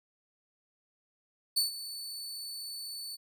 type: tone with ADSR envelope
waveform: sawtooth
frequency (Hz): 4484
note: C#8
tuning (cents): +19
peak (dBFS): -21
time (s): 1.56-3.17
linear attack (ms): 15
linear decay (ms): 130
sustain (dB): -15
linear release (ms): 26
effects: none